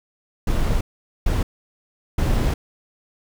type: noise bursts at uneven times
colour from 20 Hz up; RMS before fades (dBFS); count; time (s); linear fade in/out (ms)
brown; -19; 3; 0.47-0.81 / 1.26-1.43 / 2.18-2.54; 5
effects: none